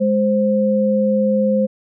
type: tone pair together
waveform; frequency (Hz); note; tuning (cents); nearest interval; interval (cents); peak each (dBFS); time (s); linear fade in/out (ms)
sine; 207.7 / 523.3; G#3 / C5; 0 / 0; octave + major third; 1600; -16; 0-1.67; 20
effects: none